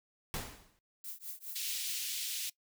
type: noise with exponential decay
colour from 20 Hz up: pink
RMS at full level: -35 dBFS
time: 0.34-0.79 s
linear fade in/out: 0 ms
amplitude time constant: 96 ms
type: noise with tremolo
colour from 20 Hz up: violet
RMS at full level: -41 dBFS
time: 1.04-2.02 s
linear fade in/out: 2 ms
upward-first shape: triangle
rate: 4.9 Hz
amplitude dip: 100%
type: high-pass noise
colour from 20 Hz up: pink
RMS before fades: -38 dBFS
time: 1.55-2.5 s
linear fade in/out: 10 ms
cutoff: 2800 Hz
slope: 24 dB/octave
effects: noise-tail reverb RT60 0.1 s tail -20 dB re dry